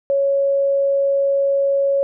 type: tone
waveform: sine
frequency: 554.4 Hz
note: C#5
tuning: in tune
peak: -14 dBFS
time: 0.1-2.03 s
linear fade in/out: 0 ms
effects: none